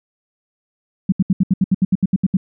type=tone bursts; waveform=sine; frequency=188.4 Hz; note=F#3; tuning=32 cents sharp; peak=-10 dBFS; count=13; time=1.09-2.37 s; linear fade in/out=5 ms; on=32 ms; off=72 ms; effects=none